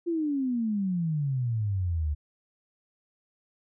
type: exponential sweep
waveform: sine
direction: down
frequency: 349.2 to 71.8 Hz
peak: -25 dBFS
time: 0.06-2.15 s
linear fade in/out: 20 ms
effects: none